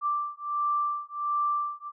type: beating tone pair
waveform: sine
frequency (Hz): 1174.7 / 1176.1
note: D6 / D6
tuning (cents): 0 / +2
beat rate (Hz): 1.4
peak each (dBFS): -29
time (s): 0.01-1.92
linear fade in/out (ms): 50
effects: none